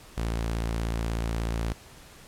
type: tone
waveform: sawtooth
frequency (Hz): 56.5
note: A1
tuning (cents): +47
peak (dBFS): -23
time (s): 0.17-1.73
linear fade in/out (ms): 10
effects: pink hiss -50 dBFS RMS until 2.27 s + low-pass 12000 Hz 12 dB/octave